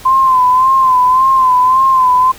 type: tone with vibrato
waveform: sine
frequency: 1032 Hz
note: C6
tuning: 24 cents flat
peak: -6 dBFS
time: 0.05-2.32 s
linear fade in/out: 10 ms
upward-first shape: sine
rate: 1.8 Hz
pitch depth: 57 cents each way
effects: pink hiss -35 dBFS RMS until 2.38 s